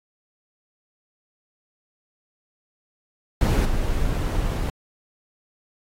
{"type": "noise with level steps", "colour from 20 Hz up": "brown", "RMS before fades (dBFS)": [-17, -23], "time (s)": [3.41, 4.7], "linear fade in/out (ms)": 2, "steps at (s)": 3.65, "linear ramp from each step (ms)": 5, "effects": ["AAC 48 kbps"]}